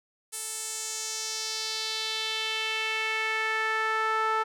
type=tone with band-pass filter sweep; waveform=sawtooth; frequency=440 Hz; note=A4; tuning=in tune; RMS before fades=-30 dBFS; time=0.32-4.44 s; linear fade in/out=20 ms; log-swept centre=9300 to 1200 Hz; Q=2.4; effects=none